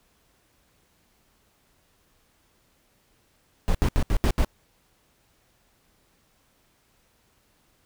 brown noise bursts, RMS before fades -20 dBFS, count 6, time 3.68-4.447 s, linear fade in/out 0 ms, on 67 ms, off 73 ms, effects pink hiss -65 dBFS RMS until 7.85 s

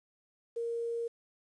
sine tone with quantisation, 466.2 Hz, A#4, in tune, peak -32 dBFS, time 0.56-1.08 s, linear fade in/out 10 ms, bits 10, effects resampled to 22050 Hz

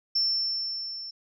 sine tone with level ramp, 5380 Hz, E8, 34 cents sharp, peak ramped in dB -20 to -36 dBFS, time 0.15-1.11 s, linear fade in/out 10 ms, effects tanh soft clip ceiling -17 dBFS

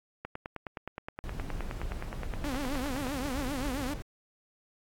click train, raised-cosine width 0.5 ms, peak -22 dBFS, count 28, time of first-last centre 0.25-3.068 s, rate 9.58 Hz
brown noise, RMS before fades -37 dBFS, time 1.24-4.02 s, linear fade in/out 0 ms
sawtooth tone with vibrato, 270 Hz, C#4, 45 cents flat, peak -29 dBFS, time 2.44-3.94 s, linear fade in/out 5 ms, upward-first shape triangle, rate 7.6 Hz, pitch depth 190 cents each way
effects AAC 64 kbps

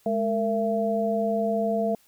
sine tone cluster, 210.8 / 458.8 / 672 Hz, G#3 / A#4 / E5, +26 / -28 / +33 cents, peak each -27 / -28 / -25 dBFS, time 0.06-1.95 s, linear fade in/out 2 ms, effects white hiss -61 dBFS RMS until 2.07 s

